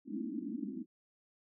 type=band-pass noise; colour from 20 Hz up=pink; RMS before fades=-40 dBFS; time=0.05-0.86 s; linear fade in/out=50 ms; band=200 to 330 Hz; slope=96 dB/octave; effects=none